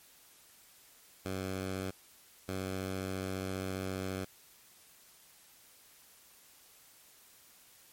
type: tone bursts at uneven times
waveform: 10% pulse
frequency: 94.7 Hz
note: F#2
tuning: 41 cents sharp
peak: -27 dBFS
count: 2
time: 1.25-1.91 / 2.48-4.25 s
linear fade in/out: 10 ms
effects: white hiss -60 dBFS RMS until 7.92 s + MP3 64 kbps